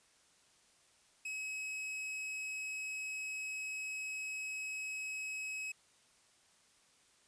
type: tone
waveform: 45% pulse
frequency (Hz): 2559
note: D#7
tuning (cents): +48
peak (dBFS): -39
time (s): 1.25-5.72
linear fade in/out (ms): 5
effects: white hiss -68 dBFS RMS until 7.27 s + resampled to 22050 Hz